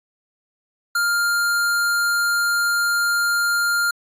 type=tone; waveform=square; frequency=1400 Hz; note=F6; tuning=4 cents sharp; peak=-18 dBFS; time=0.95-3.91 s; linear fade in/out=5 ms; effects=AAC 64 kbps